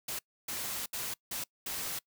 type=noise bursts at uneven times; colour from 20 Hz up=white; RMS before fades=-37 dBFS; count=5; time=0.08-0.19 / 0.48-0.86 / 0.93-1.14 / 1.31-1.44 / 1.66-1.99 s; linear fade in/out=5 ms; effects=noise-tail reverb RT60 0.1 s tail -24 dB re dry